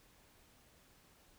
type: silence
effects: pink hiss -66 dBFS RMS until 1.38 s